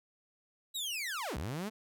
sawtooth linear two-way sweep, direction down then up, 3951 to 57.4 to 226.2 Hz, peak -32 dBFS, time 0.74-1.7 s, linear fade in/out 20 ms, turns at 1.37 s, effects none

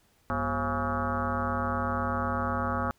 sine tone with frequency modulation, 686 Hz, F5, 31 cents flat, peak -26 dBFS, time 0.3-2.91 s, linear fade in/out 0 ms, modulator 148 Hz, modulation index 4.8, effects pink hiss -66 dBFS RMS until 2.98 s

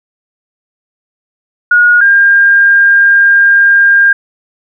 sine tone pair in turn, 1444 / 1605.5 Hz, F#6 / G6, -43 / +41 cents, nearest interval major second, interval 184 cents, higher second, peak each -3 dBFS, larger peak neither, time 1.71-2.01 / 2.01-4.13 s, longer second, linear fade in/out 5 ms, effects none

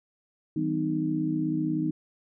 sine tone cluster, 159.8 / 192.1 / 253.4 / 309.5 Hz, D#3 / G3 / B3 / D#4, +47 / -35 / +45 / -9 cents, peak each -31 / -36 / -32 / -27 dBFS, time 0.56-1.91 s, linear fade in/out 5 ms, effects none

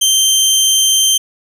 20% pulse tone, 3136 Hz, G7, in tune, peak -4 dBFS, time 0.01-1.18 s, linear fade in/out 10 ms, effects none

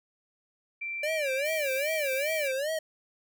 sine tone with pitch glide, 2349 to 2334 Hz, D7 to D7, 0 to -11 cents, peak -32 dBFS, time 0.81-2.52 s, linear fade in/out 10 ms, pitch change -11 cents, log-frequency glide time 1.16-2.41 s
square tone with vibrato, 579 Hz, D5, 25 cents flat, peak -29 dBFS, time 1.03-2.79 s, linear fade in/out 5 ms, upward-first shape sine, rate 2.5 Hz, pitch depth 180 cents each way
pink high-pass noise, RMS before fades -42 dBFS, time 1.45-2.48 s, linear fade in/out 5 ms, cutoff 11000 Hz, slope 12 dB/octave
effects none

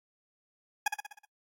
20% pulse tone with echo, 830.6 Hz, G#5, in tune, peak -19 dBFS, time 0.86-0.88 s, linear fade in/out 5 ms, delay 62 ms, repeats 6, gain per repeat -5 dB, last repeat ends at 1.252 s, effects noise-tail reverb RT60 0.1 s tail -22 dB re dry + AAC 48 kbps

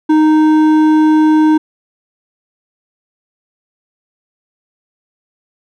sine tone with hard clipping, 310 Hz, D#4, 6 cents flat, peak -8 dBFS, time 0.09-1.58 s, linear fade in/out 10 ms, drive 8 dB, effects none

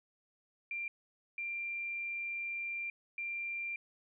sine tone bursts at uneven times, 2375 Hz, D7, 19 cents sharp, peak -36 dBFS, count 3, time 0.71-0.88 / 1.38-2.9 / 3.18-3.76 s, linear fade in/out 2 ms, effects none

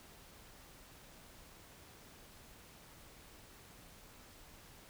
silence, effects pink hiss -58 dBFS RMS until 4.89 s

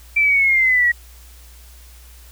sine linear sweep, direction down, 2349 to 1901 Hz, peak -12 dBFS, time 0.16-0.92 s, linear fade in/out 10 ms, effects added 60 Hz sine -41 dBFS peak until 2.31 s + white hiss -48 dBFS RMS until 2.31 s

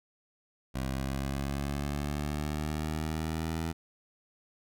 15% pulse linear sweep, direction up, 65.41 to 82 Hz, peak -25 dBFS, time 0.74-3.73 s, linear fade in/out 20 ms, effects none

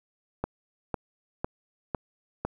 click train, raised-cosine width 1 ms, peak -14 dBFS, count 5, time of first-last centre 0.44-2.45 s, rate 1.99 Hz, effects 9-bit

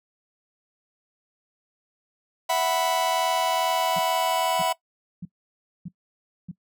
45% pulse chord, E suspended second, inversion none, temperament just, 659.3 / 741.7 / 988.9 Hz, E5 / F#5 / B5, 0 / +4 / +2 cents, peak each -26 dBFS, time 2.49-4.73 s, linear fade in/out 10 ms
sine tone bursts, 175.8 Hz, F3, 12 cents sharp, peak -31 dBFS, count 5, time 3.96-6.515 s, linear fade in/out 5 ms, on 31 ms, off 600 ms
effects noise-tail reverb RT60 0.1 s tail -20 dB re dry

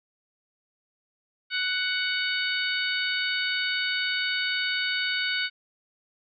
harmonic tone, 743 Hz, F#5, 7 cents sharp, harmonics 2 / 3 / 4 / 5 / 6, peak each -29 / -31 / -32 / -33 / -34 dBFS, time 1.5-5.5 s, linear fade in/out 50 ms, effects none

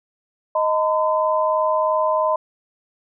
sine tone cluster, 624 / 912 / 1015 Hz, D#5 / A#5 / B5, +5 / -38 / +47 cents, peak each -19 / -25 / -20 dBFS, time 0.55-2.36 s, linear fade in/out 5 ms, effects none

